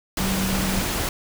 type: tone in noise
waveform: sine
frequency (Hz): 191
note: G3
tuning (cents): -45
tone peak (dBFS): -24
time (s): 0.2-0.81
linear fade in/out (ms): 2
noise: pink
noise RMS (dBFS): -25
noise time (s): 0.17-1.09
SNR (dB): -2
effects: none